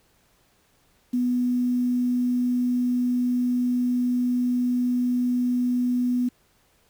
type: tone with quantisation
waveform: sine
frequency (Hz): 246.9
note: B3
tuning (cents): 0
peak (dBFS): -20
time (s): 1.13-6.29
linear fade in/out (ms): 10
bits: 8
effects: pink hiss -63 dBFS RMS until 6.89 s